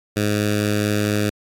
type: tone with notch filter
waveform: 10% pulse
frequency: 104.4 Hz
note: G#2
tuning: 10 cents sharp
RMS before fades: -20 dBFS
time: 0.16-1.3 s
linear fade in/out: 10 ms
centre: 830 Hz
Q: 1.2
effects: AAC 64 kbps